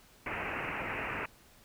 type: low-pass noise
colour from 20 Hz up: white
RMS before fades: -37 dBFS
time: 0.26-1.26 s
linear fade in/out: 5 ms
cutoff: 2700 Hz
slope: 96 dB/octave
effects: pink hiss -60 dBFS RMS until 1.64 s